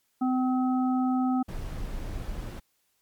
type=harmonic tone; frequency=256 Hz; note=C4; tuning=38 cents flat; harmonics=1 / 3 / 5; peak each=-23 / -31 / -37 dBFS; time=0.21-1.43 s; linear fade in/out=10 ms
type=noise; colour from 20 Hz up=brown; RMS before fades=-34 dBFS; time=1.48-2.6 s; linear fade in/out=10 ms
effects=white hiss -72 dBFS RMS until 3.01 s + MP3 96 kbps